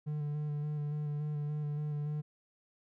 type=tone with vibrato; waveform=triangle; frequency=148.7 Hz; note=D3; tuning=22 cents sharp; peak=-31 dBFS; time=0.06-2.22 s; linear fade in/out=20 ms; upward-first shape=square; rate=3.5 Hz; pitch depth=18 cents each way; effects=none